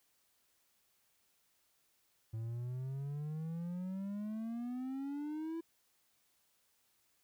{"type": "exponential sweep", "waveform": "triangle", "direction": "up", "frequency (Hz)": [110, 334.5], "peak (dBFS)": -36, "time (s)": [2.33, 5.61], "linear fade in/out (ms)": 10, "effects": ["white hiss -75 dBFS RMS until 7.23 s"]}